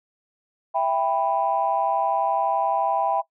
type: chord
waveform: sine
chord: E minor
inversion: none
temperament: just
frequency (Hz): 659.3 / 791.1 / 988.9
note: E5 / G5 / B5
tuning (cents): 0 / +16 / +2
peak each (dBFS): -24 / -22 / -25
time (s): 0.74-3.22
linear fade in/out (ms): 20
effects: noise-tail reverb RT60 0.1 s tail -20 dB re dry + tanh soft clip ceiling -10 dBFS